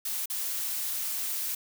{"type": "noise with dropouts", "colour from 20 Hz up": "blue", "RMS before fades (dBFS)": -32, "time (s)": [0.05, 1.55], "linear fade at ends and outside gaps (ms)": 5, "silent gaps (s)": [0.258, 0.299], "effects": []}